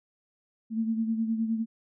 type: beating tone pair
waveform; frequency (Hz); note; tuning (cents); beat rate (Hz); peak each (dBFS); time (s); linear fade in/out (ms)
sine; 223.3 / 233; A3 / A#3; +26 / -1; 9.7; -26 / -34; 0.7-1.66; 50
effects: none